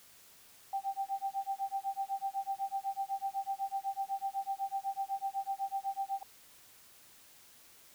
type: tone with tremolo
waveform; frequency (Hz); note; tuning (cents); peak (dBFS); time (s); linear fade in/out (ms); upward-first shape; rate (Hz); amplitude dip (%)
sine; 784; G5; 0; -30; 0.73-6.23; 2; sine; 8; 100
effects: white hiss -59 dBFS RMS until 7.94 s